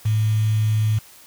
sine tone with quantisation, 108.4 Hz, A2, 25 cents flat, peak -16 dBFS, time 0.05-0.99 s, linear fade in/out 10 ms, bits 6, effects white hiss -47 dBFS RMS until 1.26 s

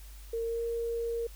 sine tone with pitch glide, 458.5 to 464.9 Hz, A#4 to A#4, -29 to -5 cents, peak -30 dBFS, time 0.33-1.27 s, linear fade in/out 5 ms, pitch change +24 cents, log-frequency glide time 0.44-0.61 s, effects added 50 Hz sine -45 dBFS peak until 1.35 s + white hiss -56 dBFS RMS until 1.35 s

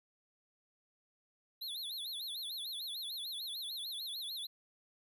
square tone with vibrato, 3803 Hz, A#7, 34 cents sharp, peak -40 dBFS, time 1.61-4.47 s, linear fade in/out 10 ms, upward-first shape sine, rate 6.7 Hz, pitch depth 210 cents each way, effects none

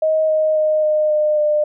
sine tone with pitch steps, 629 / 623.2 / 617.5 / 611.8 / 606.2 / 600.6 Hz, D#5 / D#5 / D#5 / D#5 / D#5 / D5, +19 / +3 / -13 / -29 / -45 / +39 cents, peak -13 dBFS, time 0.02-1.64 s, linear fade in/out 5 ms, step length 270 ms, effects none

